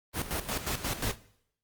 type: noise with tremolo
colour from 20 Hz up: pink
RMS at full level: -31 dBFS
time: 0.13-1.16 s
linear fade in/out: 50 ms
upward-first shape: square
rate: 5.6 Hz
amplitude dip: 70%
effects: noise-tail reverb RT60 0.7 s tail -19 dB re dry + Opus 32 kbps